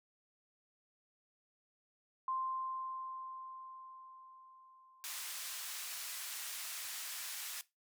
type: tone with exponential decay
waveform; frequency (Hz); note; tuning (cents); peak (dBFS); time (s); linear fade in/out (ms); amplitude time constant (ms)
sine; 1046.5; C6; 0; -34; 2.28-6.1; 2; 830
type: band-pass noise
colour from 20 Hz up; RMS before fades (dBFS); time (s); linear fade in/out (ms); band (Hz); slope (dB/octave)
white; -44; 5.04-7.61; 0; 1200 to 14000; 12
effects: noise-tail reverb RT60 0.2 s tail -18 dB re dry